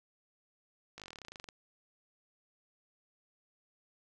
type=slowing click train; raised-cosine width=0.2 ms; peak=-29 dBFS; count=18; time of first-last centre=0.98-1.488 s; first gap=18 ms; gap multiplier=1.06; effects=none